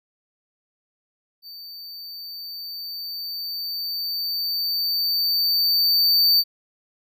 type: tone with level ramp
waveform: square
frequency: 4585 Hz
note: D8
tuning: 42 cents flat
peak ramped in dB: -38 to -14 dBFS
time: 1.42-6.44 s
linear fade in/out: 50 ms
effects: none